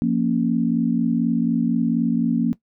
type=chord; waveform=sine; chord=Bb minor; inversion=second; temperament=equal; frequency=174.61 / 233.1 / 277.2 Hz; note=F3 / Bb3 / Db4; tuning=0 / 0 / 0 cents; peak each=-23 / -19 / -23 dBFS; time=0.02-2.53 s; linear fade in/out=0 ms; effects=noise-tail reverb RT60 0.1 s tail -17 dB re dry